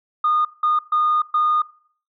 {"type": "tone bursts at uneven times", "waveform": "sine", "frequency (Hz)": 1225, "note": "D#6", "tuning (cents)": -27, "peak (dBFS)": -14, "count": 4, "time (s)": [[0.24, 0.45], [0.63, 0.79], [0.92, 1.22], [1.34, 1.62]], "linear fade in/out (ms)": 5, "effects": ["noise-tail reverb RT60 0.5 s tail -20 dB re dry", "tanh soft clip ceiling -11 dBFS"]}